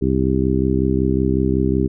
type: harmonic tone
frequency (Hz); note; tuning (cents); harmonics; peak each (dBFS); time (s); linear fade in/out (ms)
65.41; C2; 0; 1 / 2 / 3 / 4 / 5 / 6; -22 / -22 / -22 / -22 / -22 / -22; 0.01-1.88; 20
effects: none